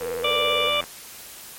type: tone with vibrato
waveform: sine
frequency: 481.3 Hz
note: B4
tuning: 45 cents flat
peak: -26 dBFS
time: 0-0.7 s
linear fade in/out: 20 ms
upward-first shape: square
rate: 18 Hz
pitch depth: 58 cents each way
type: click train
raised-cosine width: 0.5 ms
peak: -20 dBFS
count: 71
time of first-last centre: 0.01-0.839 s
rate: 84.4 Hz
type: harmonic tone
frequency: 587.3 Hz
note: D5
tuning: in tune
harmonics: 1 / 2 / 4 / 5 / 6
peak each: -26 / -26 / -26 / -26 / -26 dBFS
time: 0.24-0.81 s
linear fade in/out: 5 ms
effects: white hiss -41 dBFS RMS until 1.58 s + MP3 64 kbps